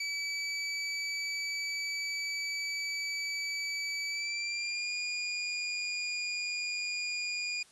25% pulse tone with pitch glide, 2296 to 2433 Hz, D7 to D#7, -40 to -39 cents, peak -29 dBFS, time 0-7.63 s, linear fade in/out 5 ms, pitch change +101 cents, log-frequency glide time 4.07-4.93 s, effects white hiss -60 dBFS RMS until 7.71 s + resampled to 24000 Hz

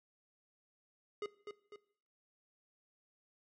square tone with echo, 415.3 Hz, G#4, in tune, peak -38 dBFS, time 1.22-1.26 s, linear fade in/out 2 ms, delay 250 ms, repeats 2, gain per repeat -6 dB, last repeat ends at 1.76 s, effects noise-tail reverb RT60 0.6 s tail -19 dB re dry + low-pass 4000 Hz 12 dB/octave

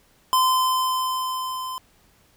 square tone with level ramp, 1029 Hz, C6, 29 cents flat, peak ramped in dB -16 to -30 dBFS, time 0.33-1.78 s, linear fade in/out 0 ms, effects pink hiss -59 dBFS RMS until 2.36 s

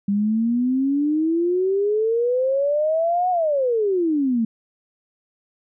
sine exponential two-way sweep, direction up then down, 198 to 740 to 218.7 Hz, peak -17 dBFS, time 0.08-4.45 s, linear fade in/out 5 ms, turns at 3.3 s, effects none

